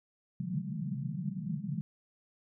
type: band-pass noise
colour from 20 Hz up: white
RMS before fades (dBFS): -36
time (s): 0.4-1.81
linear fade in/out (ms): 0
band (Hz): 130 to 210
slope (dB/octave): 96
effects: none